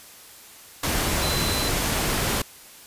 sine tone in noise, 4040 Hz, B7, 39 cents sharp, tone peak -29 dBFS, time 1.22-1.69 s, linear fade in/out 5 ms, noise pink, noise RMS -24 dBFS, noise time 0.83-2.42 s, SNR -8 dB, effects white hiss -46 dBFS RMS until 2.86 s + resampled to 32000 Hz

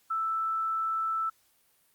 sine tone, 1321 Hz, E6, 3 cents sharp, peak -27 dBFS, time 0.1-1.3 s, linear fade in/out 10 ms, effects white hiss -67 dBFS RMS until 1.94 s + Opus 48 kbps

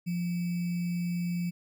sine tone with sample-and-hold, 174.61 Hz, F3, in tune, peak -28 dBFS, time 0.06-1.51 s, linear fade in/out 20 ms, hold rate 2450 Hz, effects none

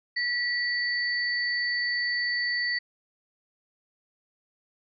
sine tone pair together, 1943 / 4529 Hz, B6 / C#8, -29 / +36 cents, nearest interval octave + minor third, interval 1465 cents, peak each -26 / -31 dBFS, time 0.16-2.79 s, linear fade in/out 10 ms, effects none

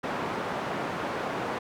white band-pass noise, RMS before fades -32 dBFS, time 0.03-1.59 s, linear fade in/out 10 ms, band 130 to 1100 Hz, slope 12 dB/octave, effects none

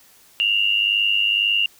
sine tone pair together, 2758 / 2860 Hz, F7 / F7, -22 / +41 cents, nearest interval minor second, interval 63 cents, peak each -19 dBFS, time 0.4-1.66 s, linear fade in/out 0 ms, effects white hiss -52 dBFS RMS until 1.79 s

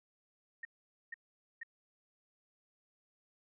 sine tone bursts, 1849 Hz, A#6, 15 cents flat, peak -40 dBFS, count 3, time 0.63-1.633 s, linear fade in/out 5 ms, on 21 ms, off 470 ms, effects none

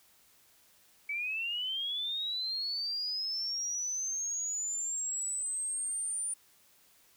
sine linear sweep, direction up, 2268 to 9300 Hz, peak -32 dBFS, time 1.09-6.34 s, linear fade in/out 5 ms, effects white hiss -64 dBFS RMS until 7.16 s

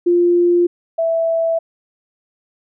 sine tone pair in turn, 349.2 / 659.2 Hz, F4 / E5, 0 / 0 cents, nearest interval major seventh, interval 1100 cents, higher second, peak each -10 / -14 dBFS, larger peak first, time 0.06-0.67 / 0.98-1.59 s, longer neither, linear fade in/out 10 ms, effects none

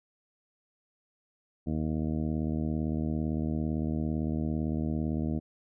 harmonic tone, 77.78 Hz, D#2, in tune, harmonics 1 / 2 / 3 / 4 / 5 / 6 / 7 / 8 / 9, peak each -34 / -33 / -32 / -36 / -45 / -47 / -51 / -46 / -50 dBFS, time 1.66-5.4 s, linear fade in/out 20 ms, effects none

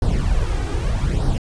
brown noise with flanger, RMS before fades -19 dBFS, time 0.02-1.38 s, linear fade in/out 2 ms, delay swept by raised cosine 0.2 to 2.6 ms, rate 0.81 Hz, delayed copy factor +0.65, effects resampled to 22050 Hz

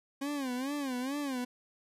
40% pulse tone with vibrato, 268.8 Hz, C4, 47 cents sharp, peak -32 dBFS, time 0.21-1.45 s, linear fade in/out 10 ms, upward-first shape sine, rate 2.3 Hz, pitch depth 150 cents each way, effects resampled to 32000 Hz + 12-bit

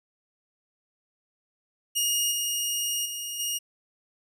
15% pulse tone with level steps, 2857 Hz, F7, 39 cents sharp, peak -16 / -19 / -25 / -20 dBFS, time 1.95-3.59 s, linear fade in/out 20 ms, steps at 2.31 / 3.05 / 3.39 s, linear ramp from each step 10 ms, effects none

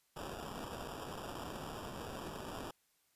blue noise with sample-and-hold, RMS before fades -45 dBFS, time 0.16-2.71 s, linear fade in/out 5 ms, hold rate 2100 Hz, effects white hiss -75 dBFS RMS until 3.15 s + resampled to 32000 Hz

